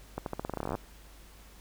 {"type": "accelerating click train", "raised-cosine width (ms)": 1, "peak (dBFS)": -19, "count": 18, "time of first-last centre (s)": [0.18, 0.752], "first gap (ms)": 82, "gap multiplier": 0.87, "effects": ["added 50 Hz sine -52 dBFS peak until 1.6 s", "pink hiss -56 dBFS RMS until 1.6 s"]}